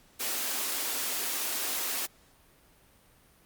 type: high-pass noise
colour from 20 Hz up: white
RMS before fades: -32 dBFS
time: 0.19-2.07 s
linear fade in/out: 20 ms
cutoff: 220 Hz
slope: 96 dB/octave
effects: pink hiss -61 dBFS RMS until 3.45 s + Opus 48 kbps